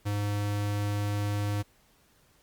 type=tone; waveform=square; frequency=102.8 Hz; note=G#2; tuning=17 cents flat; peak=-28 dBFS; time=0.05-1.63 s; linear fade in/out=20 ms; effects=pink hiss -64 dBFS RMS until 2.42 s + Opus 48 kbps